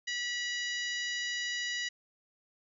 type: harmonic tone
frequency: 973 Hz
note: B5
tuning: 26 cents flat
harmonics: 2 / 3 / 4 / 5 / 6 / 7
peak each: -35 / -39 / -41 / -43 / -45 / -46 dBFS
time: 0.07-1.89 s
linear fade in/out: 10 ms
effects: none